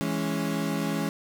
35% pulse chord, C# minor, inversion first, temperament equal, 164.81 / 207.7 / 277.2 Hz, E3 / G#3 / C#4, 0 / 0 / 0 cents, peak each -29 dBFS, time 0.01-1.09 s, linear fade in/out 0 ms, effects none

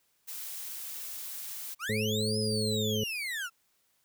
blue noise, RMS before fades -40 dBFS, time 0.27-1.75 s, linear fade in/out 20 ms
35% pulse linear two-way sweep, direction up then down, 1108 to 5150 to 1304 Hz, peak -31 dBFS, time 1.79-3.5 s, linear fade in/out 50 ms, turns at 2.38 s
harmonic tone, 107.7 Hz, A2, 37 cents flat, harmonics 1 / 2 / 4 / 5, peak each -33 / -33 / -33 / -40 dBFS, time 1.89-3.04 s, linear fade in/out 5 ms
effects white hiss -72 dBFS RMS until 4.04 s

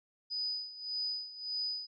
sine tone with tremolo, 4978 Hz, D#8, in tune, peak -32 dBFS, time 0.3-1.87 s, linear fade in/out 20 ms, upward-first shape sine, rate 1.7 Hz, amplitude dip 80%, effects none

